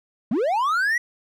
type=linear sweep; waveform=triangle; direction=up; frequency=188 to 1967 Hz; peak=-17 dBFS; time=0.31-0.98 s; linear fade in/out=5 ms; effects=none